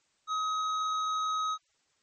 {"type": "tone with hard clipping", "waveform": "triangle", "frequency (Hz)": 1268, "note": "D#6", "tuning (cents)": 32, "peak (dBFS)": -30, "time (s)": [0.27, 1.58], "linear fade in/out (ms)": 50, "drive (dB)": 13, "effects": ["white hiss -72 dBFS RMS until 2.02 s", "MP3 32 kbps"]}